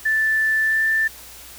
sine tone with pitch glide, 1760 to 1774.3 Hz, A6 to A6, 0 to +14 cents, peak -16 dBFS, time 0.05-1.08 s, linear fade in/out 10 ms, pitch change +14 cents, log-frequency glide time 0.62-0.84 s, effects added 60 Hz sine -50 dBFS peak until 1.58 s + white hiss -41 dBFS RMS until 1.58 s

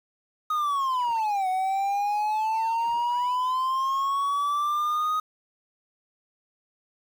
triangle linear two-way sweep, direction down then up, 1254 to 740 to 1254 Hz, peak -21 dBFS, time 0.5-5.2 s, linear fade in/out 5 ms, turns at 1.48 s, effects 8-bit

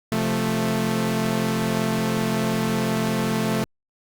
sawtooth chord, F major, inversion second, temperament equal with one note detuned, 131.65 / 174.61 / 220 Hz, C3 / F3 / A3, +11 / 0 / 0 cents, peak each -24 / -23 / -19 dBFS, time 0.12-3.64 s, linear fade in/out 0 ms, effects Opus 48 kbps

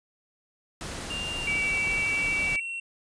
pink noise, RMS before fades -36 dBFS, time 0.81-2.56 s, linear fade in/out 0 ms
triangle tone with pitch glide, 2794 to 2724 Hz, F7 to F7, 0 to -44 cents, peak -30 dBFS, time 1.1-2.8 s, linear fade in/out 5 ms, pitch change -44 cents, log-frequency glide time 1.38-1.74 s
sine tone with vibrato, 2298 Hz, D7, 38 cents flat, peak -25 dBFS, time 1.47-2.6 s, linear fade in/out 5 ms, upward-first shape triangle, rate 12 Hz, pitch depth 9 cents each way
effects resampled to 22050 Hz

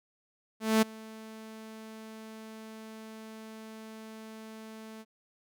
sawtooth tone with ADSR envelope, 220 Hz, A3, in tune, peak -16 dBFS, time 0.6-5.05 s, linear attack 220 ms, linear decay 13 ms, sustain -24 dB, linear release 43 ms, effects none

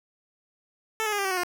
10% pulse tone with pitch steps, 440.8 / 425.3 / 410.3 / 395.9 / 382 / 368.5 / 355.6 Hz, A4 / G#4 / G#4 / G4 / G4 / F#4 / F4, +3 / +41 / -21 / +17 / -45 / -7 / +31 cents, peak -17 dBFS, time 1-1.434 s, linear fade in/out 0 ms, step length 62 ms, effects none

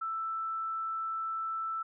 sine tone, 1324 Hz, E6, 7 cents sharp, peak -32 dBFS, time 0.01-1.83 s, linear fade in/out 10 ms, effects none

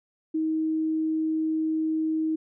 sine tone, 316.3 Hz, D#4, 29 cents sharp, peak -23 dBFS, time 0.34-2.36 s, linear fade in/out 10 ms, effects none

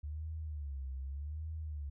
sine tone with vibrato, 72.4 Hz, D2, 24 cents flat, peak -38 dBFS, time 0.03-1.9 s, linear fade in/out 10 ms, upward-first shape sine, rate 0.84 Hz, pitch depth 160 cents each way, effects none

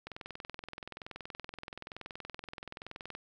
click train, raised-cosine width 0.3 ms, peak -26 dBFS, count 66, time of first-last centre 0.07-3.151 s, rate 21.1 Hz, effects none

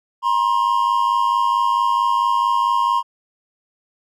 triangle tone pair together, 955.5 / 1060 Hz, A#5 / C6, +43 / +22 cents, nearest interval major second, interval 179 cents, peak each -16 dBFS, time 0.22-3.03 s, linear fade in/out 50 ms, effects none

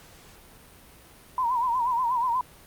sine tone with vibrato, 976 Hz, B5, 21 cents flat, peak -22 dBFS, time 1.38-2.41 s, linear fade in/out 2 ms, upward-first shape sine, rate 8.3 Hz, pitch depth 100 cents each way, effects pink hiss -51 dBFS RMS until 2.66 s + Opus 48 kbps

